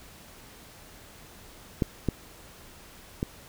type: clicks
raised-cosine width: 3 ms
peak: -10 / -11 / -14 dBFS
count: 3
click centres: 1.822 / 2.087 / 3.229 s
effects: pink hiss -50 dBFS RMS until 3.48 s